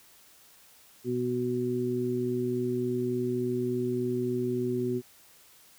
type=harmonic tone; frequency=123.47 Hz; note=B2; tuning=in tune; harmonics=1 / 2 / 3; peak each=-35 / -31 / -29 dBFS; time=1.04-5.02 s; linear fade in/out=50 ms; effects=white hiss -57 dBFS RMS until 5.78 s